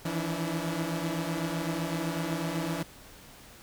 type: tone cluster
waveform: sawtooth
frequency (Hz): 160.4 / 168.3 / 289 / 324.1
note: E3 / E3 / D4 / E4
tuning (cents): -47 / +36 / -28 / -29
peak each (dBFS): -33 / -29 / -32 / -34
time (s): 0.05-2.83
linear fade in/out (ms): 5
effects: pink hiss -51 dBFS RMS until 3.62 s